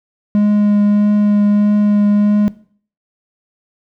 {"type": "tone with vibrato", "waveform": "triangle", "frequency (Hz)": 206.9, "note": "G#3", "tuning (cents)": -6, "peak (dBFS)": -7, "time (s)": [0.35, 2.48], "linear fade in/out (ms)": 0, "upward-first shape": "triangle", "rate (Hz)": 1.6, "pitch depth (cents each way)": 11, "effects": ["noise-tail reverb RT60 0.5 s tail -19 dB re dry"]}